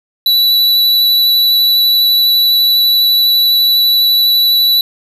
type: tone with vibrato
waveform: square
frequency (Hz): 3949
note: B7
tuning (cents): -1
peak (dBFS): -8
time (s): 0.26-4.81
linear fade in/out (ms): 2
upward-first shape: triangle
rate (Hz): 12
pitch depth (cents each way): 11
effects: none